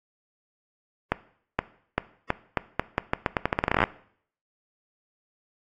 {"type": "accelerating click train", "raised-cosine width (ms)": 0.5, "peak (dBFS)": -6, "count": 23, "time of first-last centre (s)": [1.12, 3.839], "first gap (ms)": 470, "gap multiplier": 0.83, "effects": ["noise-tail reverb RT60 0.6 s tail -18 dB re dry", "AAC 48 kbps"]}